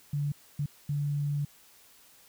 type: tone bursts at uneven times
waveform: sine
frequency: 144.7 Hz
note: D3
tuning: 25 cents flat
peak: -27 dBFS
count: 3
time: 0.13-0.32 / 0.59-0.66 / 0.89-1.45 s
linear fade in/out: 5 ms
effects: white hiss -58 dBFS RMS until 2.28 s